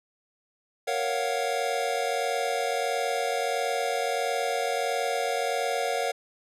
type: chord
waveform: square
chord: Gb major seventh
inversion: first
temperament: equal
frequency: 466.2 / 554.4 / 698.5 / 740 Hz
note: Bb4 / Db5 / F5 / Gb5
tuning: 0 / 0 / 0 / 0 cents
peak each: -32 dBFS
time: 0.87-6.12 s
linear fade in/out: 10 ms
effects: low-pass 11000 Hz 12 dB/octave